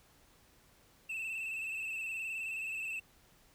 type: tone with vibrato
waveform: triangle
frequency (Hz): 2637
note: E7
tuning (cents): 0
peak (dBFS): -35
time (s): 1.09-3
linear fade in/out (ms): 10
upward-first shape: square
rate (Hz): 19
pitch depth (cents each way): 38
effects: pink hiss -65 dBFS RMS until 3.54 s